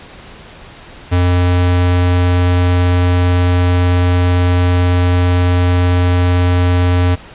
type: tone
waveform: square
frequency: 89.1 Hz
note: F2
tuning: 35 cents sharp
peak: -10 dBFS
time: 1.11-7.16 s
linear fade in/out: 20 ms
effects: pink hiss -36 dBFS RMS until 7.34 s + resampled to 8000 Hz